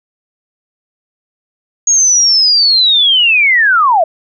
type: linear sweep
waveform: sine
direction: down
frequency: 6645 to 615 Hz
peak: -6 dBFS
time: 1.87-4.04 s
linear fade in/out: 5 ms
effects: none

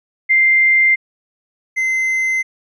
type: tone pair in turn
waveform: sine / triangle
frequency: 2093 / 2065 Hz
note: C7 / C7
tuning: 0 / -23 cents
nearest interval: unison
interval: 23 cents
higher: first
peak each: -9 / -13 dBFS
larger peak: first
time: 0.29-0.96 / 1.76-2.43 s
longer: neither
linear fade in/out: 20 ms
effects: resampled to 22050 Hz

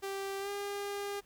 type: tone with pitch glide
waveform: sawtooth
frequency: 392 to 403.7 Hz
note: G4 to G#4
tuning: 0 to -49 cents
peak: -32 dBFS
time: 0.02-1.21 s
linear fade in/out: 20 ms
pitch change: +51 cents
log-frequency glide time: 0.4-0.49 s
effects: pink hiss -66 dBFS RMS until 1.25 s

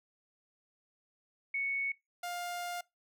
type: tone pair in turn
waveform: sine / sawtooth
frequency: 2217 / 704.2 Hz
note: C#7 / F5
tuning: 0 / +14 cents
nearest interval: octave + minor sixth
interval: 1986 cents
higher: first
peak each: -31 / -33 dBFS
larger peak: first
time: 1.54-1.92 / 2.23-2.81 s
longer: second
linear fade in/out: 5 ms
effects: noise-tail reverb RT60 0.2 s tail -23 dB re dry

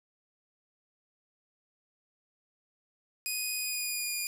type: tone with pitch glide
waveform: 10% pulse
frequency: 2489 to 2431 Hz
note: D#7 to D#7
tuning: 0 to -41 cents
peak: -23 dBFS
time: 3.26-4.27 s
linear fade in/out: 0 ms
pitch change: -41 cents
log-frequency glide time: 3.54-4.16 s
effects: 9-bit

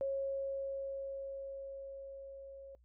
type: tone with level ramp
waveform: sine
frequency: 546 Hz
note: C#5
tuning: 26 cents flat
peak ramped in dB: -32 to -48 dBFS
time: 0.01-2.75 s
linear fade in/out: 0 ms
effects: noise-tail reverb RT60 0.1 s tail -23 dB re dry + added 60 Hz sine -63 dBFS peak until 2.84 s

